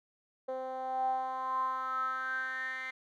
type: tone with band-pass filter sweep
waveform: 10% pulse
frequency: 260 Hz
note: C4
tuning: 11 cents flat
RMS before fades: -35 dBFS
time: 0.48-2.91 s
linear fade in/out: 10 ms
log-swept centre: 570 to 2100 Hz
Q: 9.7
effects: none